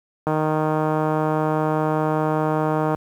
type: click train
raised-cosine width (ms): 1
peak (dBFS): -8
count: 416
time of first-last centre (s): 0.27-2.947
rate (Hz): 155
effects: high-pass 60 Hz 12 dB/octave + 8-bit